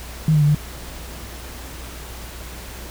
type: tone with pitch steps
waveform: sine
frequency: 156.6 / 151 / 146.5 / 148.9 Hz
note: D#3 / D3 / D3 / D3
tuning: +11 / +48 / -4 / +24 cents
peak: -12 dBFS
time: 0.28-0.548 s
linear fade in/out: 2 ms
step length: 67 ms
effects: added 60 Hz sine -35 dBFS peak until 2.9 s + pink hiss -37 dBFS RMS until 2.9 s